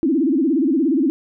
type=tone with vibrato; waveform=sine; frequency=293.7 Hz; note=D4; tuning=in tune; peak=-14 dBFS; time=0.03-1.1 s; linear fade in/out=0 ms; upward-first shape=sine; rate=17 Hz; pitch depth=260 cents each way; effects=none